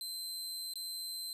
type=tone with dropouts; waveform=sawtooth; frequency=4093 Hz; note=C8; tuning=39 cents flat; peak=-36 dBFS; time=0.01-1.33 s; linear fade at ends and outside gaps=1 ms; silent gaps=0.737-0.756 s; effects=resampled to 32000 Hz + 13-bit